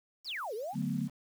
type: exponential two-way sweep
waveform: sine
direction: down then up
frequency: 5920 to 401.2 to 902 Hz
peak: -35 dBFS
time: 0.24-0.76 s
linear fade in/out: 50 ms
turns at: 0.54 s
type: chord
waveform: sine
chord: B minor seventh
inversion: first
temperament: equal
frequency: 146.83 / 185 / 220 / 246.9 Hz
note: D3 / F#3 / A3 / B3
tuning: 0 / 0 / 0 / 0 cents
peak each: -36 dBFS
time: 0.73-1.1 s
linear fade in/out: 50 ms
effects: 9-bit